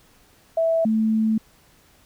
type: tone pair in turn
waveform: sine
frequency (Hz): 656 / 219.7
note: E5 / A3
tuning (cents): -9 / -2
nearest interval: octave + perfect fifth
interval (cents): 1893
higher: first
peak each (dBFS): -17 / -17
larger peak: neither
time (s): 0.57-0.85 / 0.85-1.38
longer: second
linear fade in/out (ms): 5
effects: pink hiss -56 dBFS RMS until 2.05 s